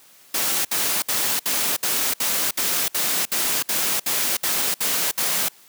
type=noise bursts; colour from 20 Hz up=white; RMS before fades=-22 dBFS; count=14; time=0.34-5.486 s; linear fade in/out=5 ms; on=310 ms; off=62 ms; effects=white hiss -51 dBFS RMS until 5.68 s + high-pass 150 Hz 12 dB/octave